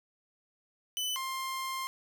sawtooth tone pair in turn, 3005 / 1056 Hz, F#7 / C6, +26 / +16 cents, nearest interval octave + tritone, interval 1810 cents, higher first, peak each -28 / -30 dBFS, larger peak first, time 0.97-1.16 / 1.16-1.87 s, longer second, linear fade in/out 0 ms, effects none

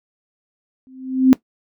sine tone with exponential growth, 260.4 Hz, C4, 8 cents flat, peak -4 dBFS, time 0.87-1.33 s, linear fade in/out 0 ms, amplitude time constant 100 ms, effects noise-tail reverb RT60 0.1 s tail -17 dB re dry

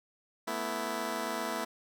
10% pulse chord, A suspended second, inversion none, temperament just, 220 / 247.5 / 330 Hz, A3 / B3 / E4, 0 / +4 / +2 cents, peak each -30 dBFS, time 0.47-1.65 s, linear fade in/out 10 ms, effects none

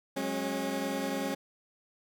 20% pulse chord, F# suspended second, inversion none, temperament equal with one note detuned, 185 / 207.7 / 272.4 Hz, F#3 / G#3 / C#4, 0 / 0 / -30 cents, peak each -34 / -32 / -28 dBFS, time 0.16-1.35 s, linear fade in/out 10 ms, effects none

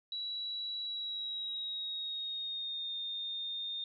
sine tone with pitch glide, 3913 to 3651 Hz, B7 to A#7, -17 to -37 cents, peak -36 dBFS, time 0.12-3.84 s, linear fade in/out 2 ms, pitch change -120 cents, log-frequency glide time 0.81-2.95 s, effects none

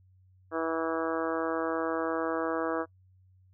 harmonic tone, 162.8 Hz, E3, 21 cents flat, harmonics 2 / 3 / 4 / 5 / 6 / 7 / 8 / 9 / 10, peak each -33 / -33 / -35 / -42 / -41 / -37 / -39 / -43 / -42 dBFS, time 0.51-2.86 s, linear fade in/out 50 ms, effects noise-tail reverb RT60 0.1 s tail -25 dB re dry + added 93 Hz sine -58 dBFS peak until 3.53 s

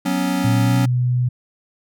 square chord, F# suspended fourth, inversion none, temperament equal, 185 / 246.9 / 277.2 Hz, F#3 / B3 / C#4, 0 / 0 / 0 cents, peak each -23 / -25 / -22 dBFS, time 0.05-0.86 s, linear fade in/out 10 ms
sine tone with pitch glide, 116.54 to 124.19 Hz, A#2 to B2, 0 to +10 cents, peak -15 dBFS, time 0.44-1.29 s, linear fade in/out 10 ms, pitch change +110 cents, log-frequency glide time 0.63-0.77 s
effects none

